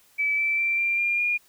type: tone with pitch steps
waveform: sine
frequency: 2302 / 2326 / 2350 / 2375 / 2400 / 2425 Hz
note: D7 / D7 / D7 / D7 / D7 / D#7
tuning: -35 / -17 / +1 / +19 / +37 / -45 cents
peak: -21 dBFS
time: 0.18-1.38 s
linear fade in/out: 20 ms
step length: 200 ms
effects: white hiss -59 dBFS RMS until 1.48 s